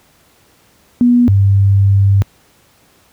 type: tone pair in turn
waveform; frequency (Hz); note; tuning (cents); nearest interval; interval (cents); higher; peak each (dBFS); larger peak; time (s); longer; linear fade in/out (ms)
sine; 242.8 / 98.78; B3 / G2; -29 / +14; octave + major third; 1557; first; -6; neither; 1.01-1.28 / 1.28-2.22; second; 0
effects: pink hiss -51 dBFS RMS until 3.12 s + high-pass 60 Hz 12 dB/octave